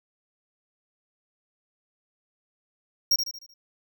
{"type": "tone with echo", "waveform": "square", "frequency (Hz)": 5588, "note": "F8", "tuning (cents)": 0, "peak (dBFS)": -18, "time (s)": [3.11, 3.16], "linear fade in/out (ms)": 5, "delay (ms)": 76, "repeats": 5, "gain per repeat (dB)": -7, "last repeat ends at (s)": 3.54, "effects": []}